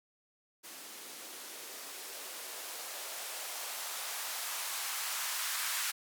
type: noise with band-pass filter sweep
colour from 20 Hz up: violet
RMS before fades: -40 dBFS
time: 0.63-5.92 s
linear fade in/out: 20 ms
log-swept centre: 260 to 1300 Hz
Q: 1.4
effects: none